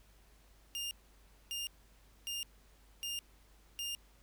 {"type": "tone bursts", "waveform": "sawtooth", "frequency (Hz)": 2812, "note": "F7", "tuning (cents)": 11, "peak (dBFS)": -34, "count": 5, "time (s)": [0.75, 3.95], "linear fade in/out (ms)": 0, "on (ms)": 160, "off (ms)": 600, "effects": ["added 50 Hz sine -62 dBFS peak until 4.22 s", "pink hiss -67 dBFS RMS until 4.22 s"]}